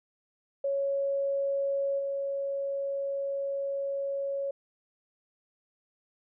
sine tone with level steps, 554.4 Hz, C#5, in tune, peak -26 / -29 dBFS, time 0.64-4.51 s, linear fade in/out 5 ms, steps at 1.98 s, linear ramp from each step 20 ms, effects none

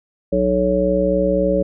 harmonic tone, 61.8 Hz, B1, 2 cents sharp, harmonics 1 / 3 / 5 / 7 / 9, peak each -26 / -21 / -23 / -22 / -17 dBFS, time 0.32-1.63 s, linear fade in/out 10 ms, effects none

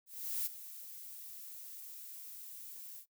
violet noise with ADSR envelope, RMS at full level -35 dBFS, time 0.06-3.06 s, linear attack 400 ms, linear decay 19 ms, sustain -14 dB, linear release 83 ms, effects noise-tail reverb RT60 0.1 s tail -19 dB re dry

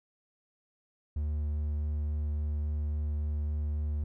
triangle tone, 74.7 Hz, D2, 30 cents sharp, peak -27 dBFS, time 1.16-4.04 s, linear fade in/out 5 ms, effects none

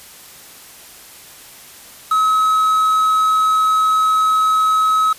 triangle tone with quantisation, 1282 Hz, E6, 49 cents flat, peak -10 dBFS, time 2.11-5.13 s, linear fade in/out 5 ms, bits 5, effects white hiss -40 dBFS RMS until 5.18 s + resampled to 32000 Hz

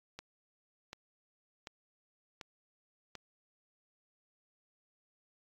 click train, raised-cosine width 0.2 ms, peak -27 dBFS, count 5, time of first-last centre 0.19-3.153 s, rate 1.35 Hz, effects AAC 64 kbps

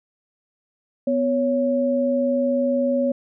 sine tone pair together, 249.4 / 556.7 Hz, B3 / C#5, +17 / +7 cents, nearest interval octave + major second, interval 1390 cents, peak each -21 / -20 dBFS, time 1.07-3.12 s, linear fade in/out 5 ms, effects none

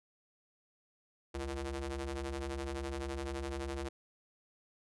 sawtooth ring-modulated tone, 135.4 Hz, C#3, 40 cents flat, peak -30 dBFS, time 1.34-3.89 s, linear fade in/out 10 ms, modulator 209 Hz, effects resampled to 24000 Hz

